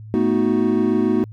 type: chord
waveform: triangle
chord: B dominant seventh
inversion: third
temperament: equal with one note detuned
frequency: 220 / 246.9 / 314.7 / 370 Hz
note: A3 / B3 / D#4 / F#4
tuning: 0 / 0 / +20 / 0 cents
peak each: -19 dBFS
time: 0.14-1.24 s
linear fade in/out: 0 ms
effects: added 108 Hz sine -34 dBFS peak until 1.32 s